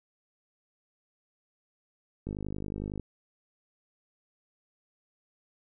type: click train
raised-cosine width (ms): 3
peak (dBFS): -23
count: 38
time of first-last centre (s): 2.27-2.997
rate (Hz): 50.9
effects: none